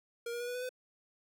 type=tone with pitch steps; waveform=square; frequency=470 / 476.8 / 483.8 / 490.8 / 497.9 / 505.2 Hz; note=A#4 / A#4 / B4 / B4 / B4 / B4; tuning=+14 / +39 / -36 / -11 / +14 / +39 cents; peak=-37 dBFS; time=0.26-0.692 s; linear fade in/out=5 ms; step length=72 ms; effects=none